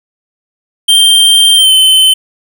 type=tone with pitch glide; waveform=square; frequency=3161 to 3064 Hz; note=G7 to G7; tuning=+14 to -40 cents; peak=-4 dBFS; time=0.88-2.14 s; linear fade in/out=10 ms; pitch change=-54 cents; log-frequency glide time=1.56-1.72 s; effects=none